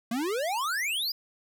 square exponential sweep, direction up, 220 to 5060 Hz, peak -28 dBFS, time 0.11-1.12 s, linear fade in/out 5 ms, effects none

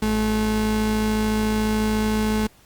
35% pulse tone pair together, 53.9 / 215.6 Hz, A1 / A3, -35 / -35 cents, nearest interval 2 octaves, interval 2400 cents, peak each -26 / -19 dBFS, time 0.02-2.47 s, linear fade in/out 5 ms, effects pink hiss -54 dBFS RMS until 2.65 s + Opus 48 kbps

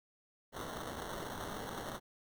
violet noise with sample-and-hold, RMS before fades -43 dBFS, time 0.52-2 s, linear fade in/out 50 ms, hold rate 2450 Hz, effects none

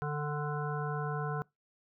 harmonic tone, 148 Hz, D3, 14 cents sharp, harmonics 1 / 3 / 5 / 7 / 9 / 10, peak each -34 / -39 / -41 / -42 / -44 / -44 dBFS, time 0.02-1.42 s, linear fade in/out 0 ms, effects noise-tail reverb RT60 0.2 s tail -24 dB re dry

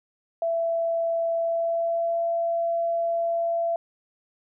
sine tone with pitch glide, 667 to 674.8 Hz, E5 to E5, +20 to +40 cents, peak -22 dBFS, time 0.42-3.76 s, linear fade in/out 2 ms, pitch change +20 cents, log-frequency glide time 1.37-2.19 s, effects none

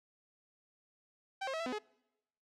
sawtooth tone with pitch steps, 776 / 535 / 644 / 666 / 252.8 / 423 Hz, G5 / C5 / E5 / E5 / B3 / G#4, -18 / +38 / -41 / +18 / +41 / +32 cents, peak -32 dBFS, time 1.41-1.788 s, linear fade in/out 10 ms, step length 63 ms, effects noise-tail reverb RT60 0.9 s tail -25 dB re dry + low-pass 5000 Hz 12 dB/octave

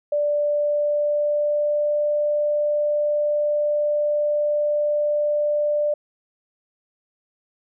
sine tone with pitch glide, 587.3 to 592.4 Hz, D5 to D5, 0 to +15 cents, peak -18 dBFS, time 0.12-5.94 s, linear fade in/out 5 ms, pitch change +15 cents, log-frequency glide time 0.24-2.01 s, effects none

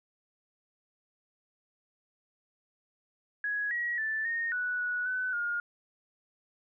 sine tone with pitch steps, 1670 / 1909 / 1760 / 1848 / 1477 / 1468 / 1506 / 1422 Hz, G#6 / A#6 / A6 / A#6 / F#6 / F#6 / F#6 / F6, +9 / +41 / 0 / -16 / -3 / -14 / +30 / +31 cents, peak -29 dBFS, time 3.44-5.6 s, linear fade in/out 2 ms, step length 270 ms, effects none

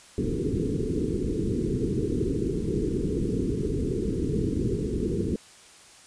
white low-pass noise, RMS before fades -27 dBFS, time 0.18-5.36 s, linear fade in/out 2 ms, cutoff 450 Hz, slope 96 dB/octave, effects white hiss -51 dBFS RMS until 6.06 s + resampled to 22050 Hz

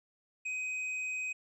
triangle tone with hard clipping, 2514 Hz, D#7, 17 cents sharp, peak -35 dBFS, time 0.45-1.33 s, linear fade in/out 10 ms, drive 8 dB, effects resampled to 32000 Hz

